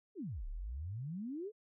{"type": "exponential two-way sweep", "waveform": "sine", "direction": "down then up", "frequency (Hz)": [452.8, 32.7, 452.8], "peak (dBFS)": -39, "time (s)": [0.15, 1.52], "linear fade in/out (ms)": 50, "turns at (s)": 0.47, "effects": []}